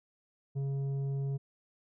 sine tone with tanh clipping, 137.8 Hz, C#3, 10 cents flat, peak -32 dBFS, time 0.55-1.38 s, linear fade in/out 20 ms, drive 7 dB, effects none

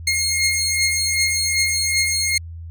15% pulse beating tone pair, 2142 / 2144.6 Hz, C7 / C7, +40 / +42 cents, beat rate 2.6 Hz, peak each -16 / -13 dBFS, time 0.07-2.38 s, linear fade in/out 5 ms, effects added 83 Hz sine -31 dBFS peak until 2.7 s

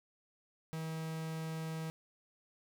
45% pulse tone, 160.3 Hz, E3, 48 cents flat, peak -38 dBFS, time 0.73-1.9 s, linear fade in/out 0 ms, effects none

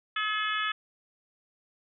harmonic tone, 427.4 Hz, G#4, 50 cents sharp, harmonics 3 / 4 / 5 / 6 / 7 / 8, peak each -31 / -32 / -38 / -37 / -37 / -37 dBFS, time 0.16-0.72 s, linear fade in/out 5 ms, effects none

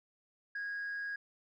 sine tone with amplitude modulation, 1645 Hz, G#6, 17 cents flat, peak -33 dBFS, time 0.55-1.16 s, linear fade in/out 5 ms, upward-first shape sine, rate 179 Hz, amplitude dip 35%, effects tanh soft clip ceiling -34 dBFS

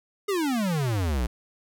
square exponential sweep, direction down, 421.4 to 55 Hz, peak -24 dBFS, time 0.28-1.27 s, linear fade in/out 10 ms, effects none

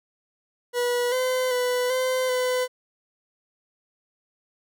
40% pulse tone with pitch steps, 486.6 / 511 / 496.4 / 514 / 504 Hz, B4 / C5 / B4 / C5 / B4, -26 / -41 / +9 / -31 / +35 cents, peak -21 dBFS, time 0.73-2.68 s, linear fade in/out 50 ms, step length 390 ms, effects none

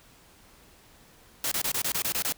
white noise bursts, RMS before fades -28 dBFS, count 9, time 1.44-2.324 s, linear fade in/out 2 ms, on 76 ms, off 25 ms, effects pink hiss -56 dBFS RMS until 2.37 s

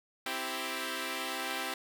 5% pulse chord, C major, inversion none, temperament equal, 261.6 / 329.6 / 392 Hz, C4 / E4 / G4, 0 / 0 / 0 cents, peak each -27 / -27 / -28 dBFS, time 0.26-1.74 s, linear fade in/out 2 ms, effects none

